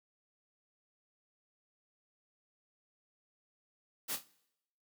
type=noise with echo; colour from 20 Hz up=white; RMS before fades=-37 dBFS; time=4.08-4.17 s; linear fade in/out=20 ms; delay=27 ms; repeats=3; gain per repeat=-9 dB; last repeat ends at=4.251 s; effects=noise-tail reverb RT60 0.8 s tail -21 dB re dry + high-pass 150 Hz 12 dB/octave